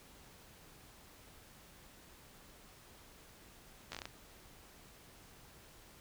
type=slowing click train; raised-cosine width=0.2 ms; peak=-25 dBFS; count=7; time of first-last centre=3.92-4.055 s; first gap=12 ms; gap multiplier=1.25; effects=pink hiss -59 dBFS RMS until 6 s